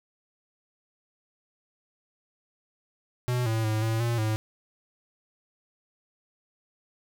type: tone with pitch steps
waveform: square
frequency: 123.9 / 111.9 / 108.7 / 112.2 / 117.8 / 108.9 Hz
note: B2 / A2 / A2 / A2 / A#2 / A2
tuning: +6 / +30 / -21 / +34 / +19 / -17 cents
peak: -25 dBFS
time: 3.28-4.36 s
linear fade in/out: 0 ms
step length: 180 ms
effects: none